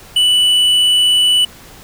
triangle tone with tanh clipping, 2968 Hz, F#7, 5 cents sharp, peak -10 dBFS, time 0.16-1.45 s, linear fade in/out 5 ms, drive 10 dB, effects pink hiss -39 dBFS RMS until 1.83 s

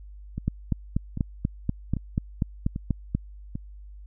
two click trains, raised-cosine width 5 ms, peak -11 / -18 dBFS, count 12 / 5, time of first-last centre 0.48-3.15 / 0.38-3.555 s, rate 4.12 / 1.26 Hz, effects added 50 Hz sine -41 dBFS peak until 4.06 s

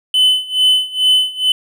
triangle tone with tremolo, 3024 Hz, F#7, 37 cents sharp, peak -6 dBFS, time 0.14-1.52 s, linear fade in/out 2 ms, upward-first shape sine, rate 2.3 Hz, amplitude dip 90%, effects none

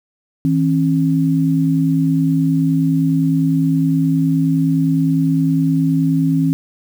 sine tone pair together, 160.9 / 270.6 Hz, E3 / C#4, -42 / -42 cents, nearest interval major sixth, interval 900 cents, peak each -15 dBFS, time 0.45-6.53 s, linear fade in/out 0 ms, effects 7-bit

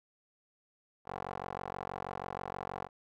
15% pulse tone with band-pass filter, 46.25 Hz, F#1, in tune, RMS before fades -41 dBFS, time 1.05-2.89 s, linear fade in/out 50 ms, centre 850 Hz, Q 2, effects none

